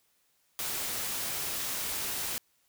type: noise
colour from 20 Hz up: white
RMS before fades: -34 dBFS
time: 0.59-2.38 s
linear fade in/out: 0 ms
effects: white hiss -71 dBFS RMS until 2.68 s